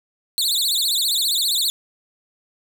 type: tone with vibrato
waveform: sawtooth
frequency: 3951 Hz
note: B7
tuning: in tune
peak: -15 dBFS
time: 0.38-1.7 s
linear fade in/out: 0 ms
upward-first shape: triangle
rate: 15 Hz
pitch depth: 260 cents each way
effects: none